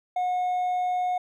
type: tone with hard clipping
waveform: sine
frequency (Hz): 726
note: F#5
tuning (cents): -33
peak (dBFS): -24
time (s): 0.16-1.18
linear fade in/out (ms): 5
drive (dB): 2
effects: none